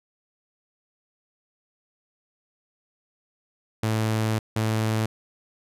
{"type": "tone bursts at uneven times", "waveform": "sawtooth", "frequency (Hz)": 110, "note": "A2", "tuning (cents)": 0, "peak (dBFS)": -18, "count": 2, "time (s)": [[3.83, 4.39], [4.56, 5.06]], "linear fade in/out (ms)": 5, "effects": ["resampled to 32000 Hz"]}